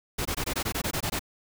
pink noise bursts, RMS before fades -29 dBFS, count 11, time 0.18-1.194 s, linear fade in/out 10 ms, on 74 ms, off 20 ms, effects none

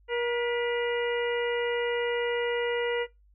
harmonic tone with a mistuned harmonic, 476.4 Hz, A#4, 38 cents sharp, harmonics 1 / 2 / 3 / 4 / 5 / 6, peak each -27 / -36 / -38 / -35 / -42 / -39 dBFS, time 0.08-3.07 s, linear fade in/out 50 ms, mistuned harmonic 4, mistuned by +60 cents, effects noise-tail reverb RT60 0.2 s tail -20 dB re dry + added 50 Hz sine -57 dBFS peak until 3.34 s

